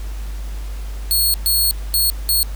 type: tone bursts at uneven times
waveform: 5% pulse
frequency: 4339 Hz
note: C#8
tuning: 38 cents flat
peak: -7 dBFS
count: 4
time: 1.11-1.34 / 1.46-1.71 / 1.94-2.1 / 2.29-2.43 s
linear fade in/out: 0 ms
effects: added 50 Hz sine -24 dBFS peak until 2.55 s + pink hiss -41 dBFS RMS until 2.55 s